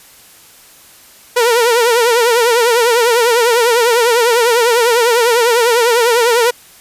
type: tone with vibrato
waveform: sawtooth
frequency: 470.9 Hz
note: A#4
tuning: 18 cents sharp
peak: -5 dBFS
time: 1.36-6.51 s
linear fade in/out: 10 ms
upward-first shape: triangle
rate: 10 Hz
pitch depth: 110 cents each way
effects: white hiss -42 dBFS RMS until 6.8 s + resampled to 32000 Hz